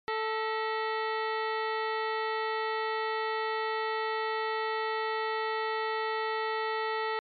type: harmonic tone with a mistuned harmonic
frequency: 440 Hz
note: A4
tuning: in tune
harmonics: 1 / 2 / 3 / 4 / 5 / 6 / 7 / 8 / 9 / 10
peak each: -33 / -34 / -36 / -37 / -44 / -46 / -48 / -48 / -49 / -50 dBFS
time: 0.08-7.19 s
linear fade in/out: 0 ms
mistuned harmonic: 4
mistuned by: +140 cents
effects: MP3 96 kbps